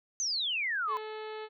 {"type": "exponential sweep", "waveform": "sine", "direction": "down", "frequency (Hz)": [6410, 985], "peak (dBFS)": -29, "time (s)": [0.2, 0.97], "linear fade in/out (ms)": 0}
{"type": "harmonic tone", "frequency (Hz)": 432.6, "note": "A4", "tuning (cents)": -29, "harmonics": [1, 2, 3, 4, 5, 6, 7, 8, 9, 10], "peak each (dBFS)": [-39, -45, -49, -51, -53, -55, -56, -57, -58, -59], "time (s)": [0.87, 1.49], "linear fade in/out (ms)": 50}
{"effects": []}